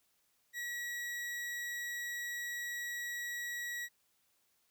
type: tone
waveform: 40% pulse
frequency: 1921 Hz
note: B6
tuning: 48 cents flat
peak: -37 dBFS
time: 0.53-3.89 s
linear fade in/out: 50 ms
effects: white hiss -75 dBFS RMS until 4.7 s